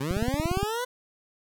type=linear sweep; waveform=20% pulse; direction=up; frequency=127.2 to 507 Hz; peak=-23 dBFS; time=0-0.85 s; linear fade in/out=10 ms
type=click train; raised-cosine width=5 ms; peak=-15 dBFS; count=10; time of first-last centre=0.11-0.63 s; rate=17.3 Hz
effects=none